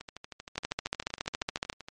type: two click trains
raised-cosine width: 0.2 ms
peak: -12 / -24 dBFS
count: 17 / 25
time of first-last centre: 0.58-1.699 / 0.01-1.885 s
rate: 14.3 / 12.8 Hz
effects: MP3 48 kbps